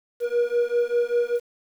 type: beating tone pair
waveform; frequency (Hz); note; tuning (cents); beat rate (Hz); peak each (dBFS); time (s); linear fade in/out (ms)
triangle; 476.1 / 481.2; A#4 / B4; +37 / -45; 5.1; -21; 0.2-1.4; 50
effects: 8-bit